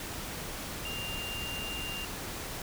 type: tone in noise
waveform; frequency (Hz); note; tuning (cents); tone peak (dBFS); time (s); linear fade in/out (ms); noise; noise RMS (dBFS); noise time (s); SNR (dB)
sine; 2794; F7; 0; -37; 0.85-2.05; 2; pink; -39; 0-2.62; -1
effects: none